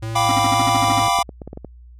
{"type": "tone with vibrato", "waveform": "square", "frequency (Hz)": 110, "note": "A2", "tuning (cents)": 0, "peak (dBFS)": -25, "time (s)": [0.02, 1.08], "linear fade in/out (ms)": 10, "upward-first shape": "sine", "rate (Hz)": 1.9, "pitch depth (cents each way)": 48}
{"type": "chord", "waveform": "square", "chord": "G dominant seventh", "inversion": "third", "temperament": "equal", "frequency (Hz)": [698.5, 784, 987.8, 1174.7], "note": ["F5", "G5", "B5", "D6"], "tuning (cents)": [0, 0, 0, 0], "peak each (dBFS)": -22, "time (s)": [0.15, 1.23], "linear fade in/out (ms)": 10}
{"type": "tone bursts", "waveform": "square", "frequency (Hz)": 269.6, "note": "C#4", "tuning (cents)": -48, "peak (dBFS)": -21, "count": 10, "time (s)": [0.29, 0.998], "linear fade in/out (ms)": 0, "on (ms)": 24, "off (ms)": 52}
{"type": "clicks", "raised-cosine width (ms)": 2, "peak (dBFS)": -19, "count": 10, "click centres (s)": [0.884, 1.019, 1.082, 1.188, 1.292, 1.418, 1.476, 1.531, 1.574, 1.647]}
{"effects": ["added 60 Hz sine -40 dBFS peak until 1.99 s", "low-pass 11000 Hz 12 dB/octave"]}